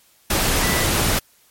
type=tone in noise; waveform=sine; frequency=1975.5 Hz; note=B6; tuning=in tune; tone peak=-25 dBFS; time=0.63-0.84 s; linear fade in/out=5 ms; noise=pink; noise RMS=-19 dBFS; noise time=0.3-1.19 s; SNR=-9 dB; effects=white hiss -56 dBFS RMS until 1.5 s + MP3 64 kbps